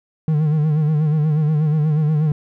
triangle tone with vibrato, 153 Hz, D#3, 29 cents flat, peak -12 dBFS, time 0.28-2.32 s, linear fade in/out 2 ms, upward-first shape sine, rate 8.3 Hz, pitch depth 64 cents each way, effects none

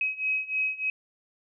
sine beating tone pair, 2542 / 2545.3 Hz, D#7 / D#7, +36 / +39 cents, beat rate 3.3 Hz, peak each -30 / -28 dBFS, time 0.01-0.9 s, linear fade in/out 2 ms, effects none

